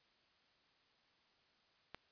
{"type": "click", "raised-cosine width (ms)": 0.3, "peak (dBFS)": -30, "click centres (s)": 1.946, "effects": ["white hiss -73 dBFS RMS until 2.11 s", "resampled to 11025 Hz"]}